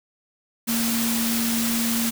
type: tone in noise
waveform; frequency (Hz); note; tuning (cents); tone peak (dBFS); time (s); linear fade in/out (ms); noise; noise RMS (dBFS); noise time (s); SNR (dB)
sine; 230.8; A#3; -17; -23; 0.67-2.11; 20; white; -26; 0.67-2.11; 0
effects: none